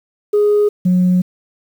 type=tone pair in turn; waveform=sine; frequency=415.3 / 181.5 Hz; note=G#4 / F#3; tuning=0 / -33 cents; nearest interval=octave + major second; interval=1433 cents; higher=first; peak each=-8 dBFS; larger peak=neither; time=0.33-0.69 / 0.85-1.22 s; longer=second; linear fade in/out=10 ms; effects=tanh soft clip ceiling -7 dBFS + 7-bit